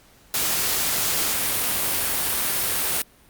white noise, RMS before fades -23 dBFS, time 0.34-3.02 s, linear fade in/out 2 ms, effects pink hiss -54 dBFS RMS until 3.29 s + Opus 48 kbps

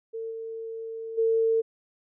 sine tone with level steps, 450.9 Hz, A4, 42 cents sharp, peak -31 / -33 / -20 dBFS, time 0.13-1.62 s, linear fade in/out 20 ms, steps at 0.3 / 1.17 s, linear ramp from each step 20 ms, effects none

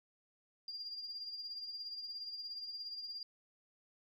sine tone with tremolo, 4795 Hz, D8, 35 cents sharp, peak -39 dBFS, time 0.68-3.23 s, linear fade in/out 2 ms, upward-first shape triangle, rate 17 Hz, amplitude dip 60%, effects tanh soft clip ceiling -35 dBFS

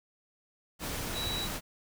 sine tone in noise, 3909 Hz, B7, 19 cents flat, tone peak -34 dBFS, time 1.13-1.49 s, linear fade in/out 50 ms, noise pink, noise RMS -36 dBFS, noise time 0.79-1.61 s, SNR -1 dB, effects none

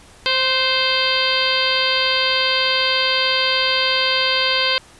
harmonic tone with a mistuned harmonic, 523.3 Hz, C5, in tune, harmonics 1 / 2 / 3 / 4 / 5 / 6 / 7 / 8 / 9, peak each -25 / -25 / -25 / -25 / -24 / -22 / -25 / -25 / -24 dBFS, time 0.26-4.78 s, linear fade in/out 0 ms, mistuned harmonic 3, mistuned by -27 cents, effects pink hiss -46 dBFS RMS until 4.99 s + resampled to 24000 Hz

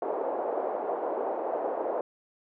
white band-pass noise, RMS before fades -31 dBFS, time 0.02-2.01 s, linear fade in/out 2 ms, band 400 to 730 Hz, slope 24 dB/octave, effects none

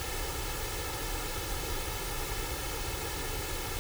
pink noise with comb filter, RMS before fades -35 dBFS, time 0-3.79 s, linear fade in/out 0 ms, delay 2.3 ms, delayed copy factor +0.75, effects none

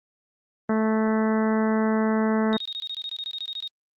harmonic tone, 219 Hz, A3, 8 cents flat, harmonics 1 / 2 / 3 / 4 / 5 / 6 / 7 / 8 / 9, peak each -21 / -27 / -31 / -33 / -35 / -37 / -38 / -39 / -40 dBFS, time 0.69-2.57 s, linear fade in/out 5 ms
sine tone bursts, 3729 Hz, A#7, in tune, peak -29 dBFS, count 16, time 2.53-3.676 s, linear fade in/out 0 ms, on 51 ms, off 22 ms
effects Opus 24 kbps

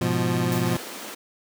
25% pulse chord, F diminished, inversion first, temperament equal, 103.83 / 123.47 / 174.61 Hz, Ab2 / Cb3 / F3, 0 / 0 / 0 cents, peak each -26 / -21 / -21 dBFS, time 0.01-0.77 s, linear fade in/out 5 ms
white noise with exponential decay, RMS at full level -33 dBFS, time 0.52-0.98 s, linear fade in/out 0 ms, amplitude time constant 100 ms
pink high-pass noise, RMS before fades -37 dBFS, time 0.65-1.15 s, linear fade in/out 10 ms, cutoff 230 Hz, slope 24 dB/octave
effects none

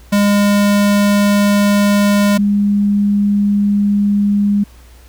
square / sine tone pair in turn, 203.7 / 203.7 Hz, G#3 / G#3, -33 / -33 cents, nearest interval unison, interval 0 cents, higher neither, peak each -10 dBFS, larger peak neither, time 0.12-2.38 / 2.38-4.64 s, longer neither, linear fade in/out 10 ms, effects added 60 Hz sine -39 dBFS peak until 5.08 s + pink hiss -47 dBFS RMS until 5.08 s

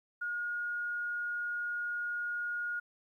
sine tone, 1434 Hz, F6, 45 cents sharp, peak -33 dBFS, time 0.21-2.8 s, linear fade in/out 10 ms, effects 12-bit

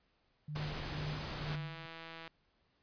sine tone with tremolo, 150 Hz, D3, 37 cents sharp, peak -37 dBFS, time 0.48-1.86 s, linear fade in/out 5 ms, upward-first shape sine, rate 2.1 Hz, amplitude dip 80%
pink noise, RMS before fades -42 dBFS, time 0.55-1.56 s, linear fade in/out 10 ms
click train, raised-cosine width 0.3 ms, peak -32 dBFS, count 135, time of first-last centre 1.46-2.277 s, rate 164 Hz
effects pink hiss -75 dBFS RMS until 2.82 s + resampled to 11025 Hz

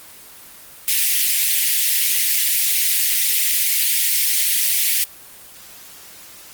white high-pass noise, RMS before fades -17 dBFS, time 0.88-5.04 s, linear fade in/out 0 ms, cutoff 1900 Hz, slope 48 dB/octave, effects white hiss -41 dBFS RMS until 6.53 s + Opus 24 kbps

